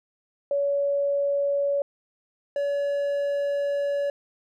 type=tone pair in turn; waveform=sine / triangle; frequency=565 / 568.3 Hz; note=C#5 / C#5; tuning=+33 / +43 cents; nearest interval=unison; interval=10 cents; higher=second; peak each=-21 dBFS; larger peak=neither; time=0.51-1.82 / 2.56-4.1 s; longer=second; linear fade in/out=2 ms; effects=none